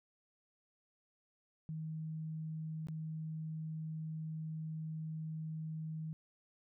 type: tone with dropouts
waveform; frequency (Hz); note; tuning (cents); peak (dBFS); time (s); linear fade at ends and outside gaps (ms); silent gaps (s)
sine; 158; D#3; +27; -39; 1.69-6.13; 0; 2.87-2.885
effects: none